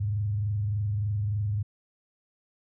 sine tone with frequency modulation, 103.7 Hz, G#2, 2 cents flat, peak -25 dBFS, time 0-1.63 s, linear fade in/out 10 ms, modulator 23.4 Hz, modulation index 0.35, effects none

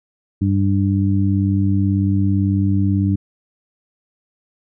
harmonic tone, 98.1 Hz, G2, 2 cents sharp, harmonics 1 / 2 / 3, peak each -16 / -19 / -21 dBFS, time 0.41-3.16 s, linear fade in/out 10 ms, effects none

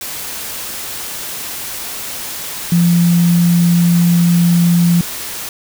sine tone in noise, 172.5 Hz, F3, 21 cents flat, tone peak -8 dBFS, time 2.72-5.01 s, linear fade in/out 2 ms, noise white, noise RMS -25 dBFS, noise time 0.01-5.49 s, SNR +14 dB, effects none

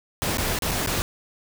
pink noise with dropouts, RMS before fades -25 dBFS, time 0.22-1.02 s, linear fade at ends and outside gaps 0 ms, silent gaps 0.371-0.383 / 0.588-0.622 / 0.712-0.716 / 0.862-0.873 s, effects none

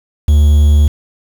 triangle tone with quantisation, 74.1 Hz, D2, 16 cents sharp, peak -3 dBFS, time 0.28-0.88 s, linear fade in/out 5 ms, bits 5, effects none

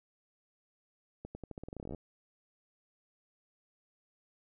accelerating click train, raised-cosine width 2 ms, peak -29 dBFS, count 18, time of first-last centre 1.25-1.947 s, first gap 100 ms, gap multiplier 0.87, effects none

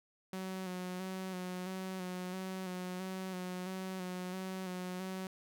sawtooth tone with vibrato, 185 Hz, F#3, in tune, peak -35 dBFS, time 0.33-5.27 s, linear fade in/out 2 ms, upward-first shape square, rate 1.5 Hz, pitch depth 28 cents each way, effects none

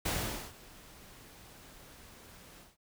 pink noise with ADSR envelope, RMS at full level -32 dBFS, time 0.05-2.77 s, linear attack 10 ms, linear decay 460 ms, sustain -22 dB, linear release 170 ms, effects none

